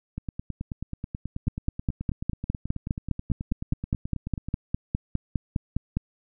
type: two click trains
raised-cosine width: 5 ms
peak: -12 / -19 dBFS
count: 23 / 41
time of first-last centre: 1.48-5.97 / 0.18-4.486 s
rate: 4.9 / 9.29 Hz
effects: none